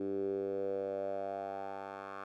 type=tone with band-pass filter sweep; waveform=10% pulse; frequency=98 Hz; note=G2; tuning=in tune; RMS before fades=-38 dBFS; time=0-2.24 s; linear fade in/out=5 ms; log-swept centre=340 to 1100 Hz; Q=5.2; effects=none